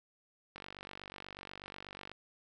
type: click train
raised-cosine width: 0.3 ms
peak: -29 dBFS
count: 76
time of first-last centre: 0.56-2.116 s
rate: 48.2 Hz
effects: none